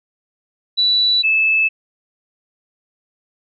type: tone pair in turn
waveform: sine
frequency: 3951 / 2616 Hz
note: B7 / E7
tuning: 0 / -14 cents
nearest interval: perfect fifth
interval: 714 cents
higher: first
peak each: -12 dBFS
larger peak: neither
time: 0.77-1.23 / 1.23-1.69 s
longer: neither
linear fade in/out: 20 ms
effects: none